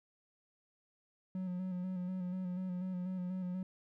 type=tone with vibrato; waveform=triangle; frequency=182.9 Hz; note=F#3; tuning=20 cents flat; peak=-34 dBFS; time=1.35-3.63 s; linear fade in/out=2 ms; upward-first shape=square; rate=4.1 Hz; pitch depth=31 cents each way; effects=none